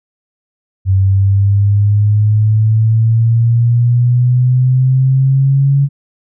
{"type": "exponential sweep", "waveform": "sine", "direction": "up", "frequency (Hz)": [95, 140.6], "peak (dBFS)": -7, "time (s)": [0.85, 5.89], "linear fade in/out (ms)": 50, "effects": []}